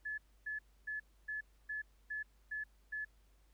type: tone bursts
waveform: sine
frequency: 1718 Hz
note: A6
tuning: 42 cents flat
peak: -38 dBFS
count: 8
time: 0.05-3.05 s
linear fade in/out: 10 ms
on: 130 ms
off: 280 ms
effects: added 50 Hz sine -65 dBFS peak until 3.53 s + pink hiss -75 dBFS RMS until 3.53 s